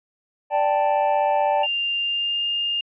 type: chord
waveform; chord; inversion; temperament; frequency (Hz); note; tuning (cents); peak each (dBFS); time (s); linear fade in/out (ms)
triangle; D suspended fourth; none; equal; 587.3 / 784 / 880; D5 / G5 / A5; 0 / 0 / 0; -20; 0.5-1.67; 50
type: tone with pitch glide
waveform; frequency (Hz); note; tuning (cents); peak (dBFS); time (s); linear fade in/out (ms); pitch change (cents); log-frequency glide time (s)
sine; 2794 to 2817; F7 to F7; 0 to +14; -21; 1.63-2.81; 5; +14; 1.99-2.47
effects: resampled to 8000 Hz